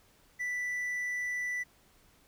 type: tone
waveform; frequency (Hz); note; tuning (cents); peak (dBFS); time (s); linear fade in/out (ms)
triangle; 1975.5; B6; 0; -30; 0.39-1.64; 20
effects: pink hiss -64 dBFS RMS until 2.27 s